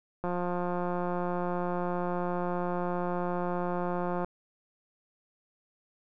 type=click train; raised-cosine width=1 ms; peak=-19 dBFS; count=710; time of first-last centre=0.24-4.246 s; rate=177 Hz; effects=none